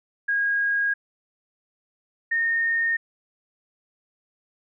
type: tone pair in turn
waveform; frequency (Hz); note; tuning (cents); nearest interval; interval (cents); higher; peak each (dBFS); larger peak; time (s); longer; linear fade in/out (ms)
sine; 1636 / 1836.3; G#6 / A#6; -26 / -27; major second; 199; second; -20; neither; 0.28-0.94 / 2.31-2.97; neither; 10
effects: none